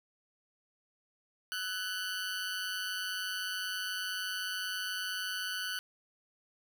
20% pulse tone with amplitude modulation, 1494 Hz, F#6, 16 cents sharp, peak -27 dBFS, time 1.52-5.79 s, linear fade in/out 0 ms, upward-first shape sine, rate 189 Hz, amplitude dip 60%, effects none

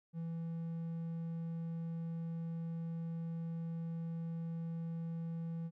triangle tone, 165.7 Hz, E3, 9 cents sharp, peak -36 dBFS, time 0.13-5.71 s, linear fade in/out 50 ms, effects none

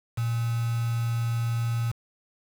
sine tone with quantisation, 116.54 Hz, A#2, in tune, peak -24 dBFS, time 0.17-1.92 s, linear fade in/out 10 ms, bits 6, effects none

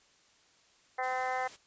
harmonic tone, 256.6 Hz, C4, 34 cents flat, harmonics 2 / 3 / 4 / 5 / 6 / 7 / 8, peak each -39 / -33 / -40 / -42 / -44 / -41 / -41 dBFS, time 0.98-1.48 s, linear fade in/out 10 ms
white noise, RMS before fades -50 dBFS, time 1.02-1.57 s, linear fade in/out 20 ms
effects white hiss -65 dBFS RMS until 1.66 s + resampled to 16000 Hz

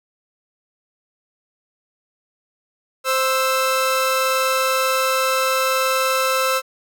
sawtooth tone pair together, 523.3 / 1318.6 Hz, C5 / E6, 0 / 0 cents, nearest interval octave + major third, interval 1600 cents, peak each -16 dBFS, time 3.04-6.62 s, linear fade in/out 50 ms, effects none

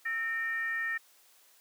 sine tone with frequency modulation, 1831 Hz, A#6, 32 cents flat, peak -30 dBFS, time 0.05-0.98 s, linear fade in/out 10 ms, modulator 513 Hz, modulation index 0.46, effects white hiss -62 dBFS RMS until 1.6 s + high-pass 400 Hz 12 dB/octave

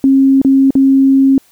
sine tone with dropouts, 270 Hz, C#4, 45 cents flat, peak -5 dBFS, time 0.04-1.38 s, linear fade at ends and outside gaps 1 ms, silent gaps 0.416-0.448 / 0.706-0.753 s, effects white hiss -50 dBFS RMS until 1.51 s

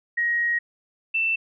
sine tone pair in turn, 1887 / 2669 Hz, A#6 / E7, +21 / +21 cents, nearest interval tritone, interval 600 cents, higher second, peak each -20 dBFS, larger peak neither, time 0.17-0.59 / 1.14-1.36 s, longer first, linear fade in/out 10 ms, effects none

